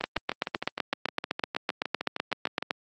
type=two click trains; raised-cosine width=0.3 ms; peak=-9 / -14 dBFS; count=22 / 18; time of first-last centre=0.04-2.708 / 0.01-2.625 s; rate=7.87 / 6.5 Hz; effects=high-pass 200 Hz 12 dB/octave + Opus 32 kbps